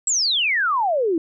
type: exponential sweep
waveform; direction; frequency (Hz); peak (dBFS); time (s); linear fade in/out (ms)
sine; down; 7902 to 310.4; -17; 0.07-1.18; 2
effects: none